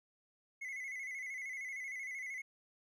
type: tone with vibrato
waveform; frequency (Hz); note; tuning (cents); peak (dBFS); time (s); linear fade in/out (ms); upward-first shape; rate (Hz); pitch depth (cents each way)
triangle; 2093; C7; 0; -39; 0.61-2.42; 10; square; 13; 64
effects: none